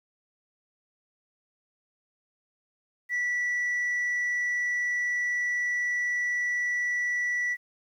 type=tone; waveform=sine; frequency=1956 Hz; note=B6; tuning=17 cents flat; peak=-23 dBFS; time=3.09-7.57 s; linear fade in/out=50 ms; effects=tanh soft clip ceiling -24 dBFS + 10-bit